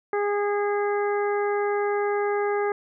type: harmonic tone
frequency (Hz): 409.9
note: G#4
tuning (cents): -23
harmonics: 1 / 2 / 3 / 4 / 5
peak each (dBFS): -23 / -29 / -33 / -35 / -37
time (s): 0.13-2.72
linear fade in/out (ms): 2
effects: none